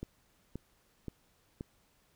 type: click train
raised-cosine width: 3 ms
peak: -26 dBFS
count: 4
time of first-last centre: 0.03-1.609 s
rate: 1.9 Hz
effects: pink hiss -70 dBFS RMS until 2.15 s